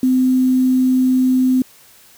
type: tone with quantisation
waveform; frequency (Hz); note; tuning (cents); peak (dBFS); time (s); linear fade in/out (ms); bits
sine; 256.9; C4; -32; -11; 0.03-1.62; 2; 6
effects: white hiss -47 dBFS RMS until 2.17 s